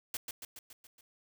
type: noise with echo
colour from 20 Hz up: white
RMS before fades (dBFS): -37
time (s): 0.14-0.17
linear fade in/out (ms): 2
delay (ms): 140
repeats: 6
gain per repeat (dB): -4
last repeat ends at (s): 1.01
effects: none